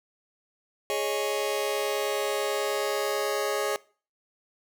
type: chord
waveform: sawtooth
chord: Ab suspended fourth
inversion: none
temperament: just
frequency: 415.3 / 553.7 / 623 Hz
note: Ab4 / Db5 / Eb5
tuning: 0 / -2 / +2 cents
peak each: -25 / -26 / -29 dBFS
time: 0.9-3.76 s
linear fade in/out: 0 ms
effects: noise-tail reverb RT60 0.4 s tail -22 dB re dry